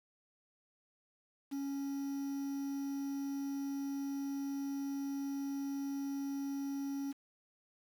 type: tone with quantisation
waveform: triangle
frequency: 277.2 Hz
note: C#4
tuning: in tune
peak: -34 dBFS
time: 1.51-7.13 s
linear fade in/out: 20 ms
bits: 9
effects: none